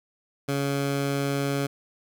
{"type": "tone", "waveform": "15% pulse", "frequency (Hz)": 140, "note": "C#3", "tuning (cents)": 18, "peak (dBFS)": -18, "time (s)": [0.48, 1.67], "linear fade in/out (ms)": 10, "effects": []}